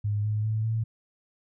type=tone with pitch steps; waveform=sine; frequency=103.83 / 106.5 / 109.24 / 112.06 Hz; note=G#2 / G#2 / A2 / A2; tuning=0 / +44 / -12 / +32 cents; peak=-24 dBFS; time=0.04-0.84 s; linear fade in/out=10 ms; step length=200 ms; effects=none